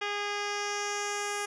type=tone with low-pass filter sweep; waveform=10% pulse; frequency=410 Hz; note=G#4; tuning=22 cents flat; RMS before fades=-33 dBFS; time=0.01-1.46 s; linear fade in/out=10 ms; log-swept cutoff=3800 to 8900 Hz; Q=2.3; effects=none